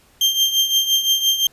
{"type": "tone with tremolo", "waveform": "35% pulse", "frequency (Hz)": 3168, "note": "G7", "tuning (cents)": 18, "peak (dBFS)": -10, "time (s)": [0.21, 1.47], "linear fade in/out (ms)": 2, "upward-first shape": "triangle", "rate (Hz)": 5.8, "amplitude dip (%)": 75, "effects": ["pink hiss -54 dBFS RMS until 1.52 s", "resampled to 32000 Hz"]}